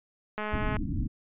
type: click train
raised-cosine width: 0.5 ms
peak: -19 dBFS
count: 83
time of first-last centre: 0.38-0.767 s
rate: 212 Hz
type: low-pass noise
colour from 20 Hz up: pink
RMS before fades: -30 dBFS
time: 0.52-1.08 s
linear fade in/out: 20 ms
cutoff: 310 Hz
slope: 96 dB/octave
effects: resampled to 8000 Hz